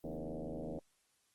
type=tone with frequency modulation; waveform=sine; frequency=145.7 Hz; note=D3; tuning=13 cents flat; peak=-39 dBFS; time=0.04-0.79 s; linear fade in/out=2 ms; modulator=78.9 Hz; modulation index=6.3; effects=white hiss -75 dBFS RMS until 1.34 s + Opus 24 kbps